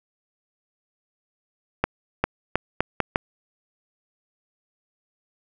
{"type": "accelerating click train", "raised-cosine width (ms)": 0.5, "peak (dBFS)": -4, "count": 6, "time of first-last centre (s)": [1.84, 3.159], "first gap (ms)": 400, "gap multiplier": 0.79, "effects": []}